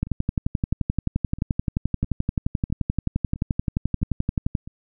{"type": "two click trains", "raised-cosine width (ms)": 5, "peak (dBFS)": [-24, -9], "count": [8, 53], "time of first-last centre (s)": [[0.07, 4.675], [0.03, 4.552]], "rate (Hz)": [1.52, 11.5], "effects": []}